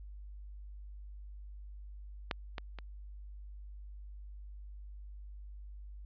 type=clicks; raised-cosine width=0.3 ms; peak=-16 / -22 / -29 dBFS; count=3; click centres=2.312 / 2.582 / 2.787 s; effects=added 50 Hz sine -45 dBFS peak until 6.05 s + resampled to 11025 Hz